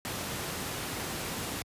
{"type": "noise", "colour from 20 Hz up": "pink", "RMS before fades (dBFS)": -35, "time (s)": [0.05, 1.62], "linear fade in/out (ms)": 0, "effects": ["high-pass 80 Hz 12 dB/octave", "resampled to 32000 Hz"]}